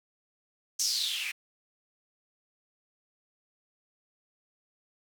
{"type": "noise with band-pass filter sweep", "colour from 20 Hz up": "blue", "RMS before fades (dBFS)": -31, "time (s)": [0.79, 1.32], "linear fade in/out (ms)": 10, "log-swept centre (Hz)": [6100, 2200], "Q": 6.5, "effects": []}